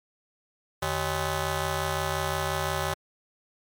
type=ring-modulated tone; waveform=10% pulse; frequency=235.9 Hz; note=A#3; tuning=21 cents sharp; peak=-15 dBFS; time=0.82-2.94 s; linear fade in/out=5 ms; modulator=321 Hz; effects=MP3 96 kbps